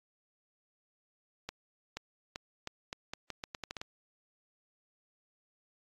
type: accelerating click train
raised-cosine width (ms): 0.2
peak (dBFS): -21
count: 13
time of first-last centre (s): 1.49-3.815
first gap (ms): 480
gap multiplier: 0.81
effects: AAC 32 kbps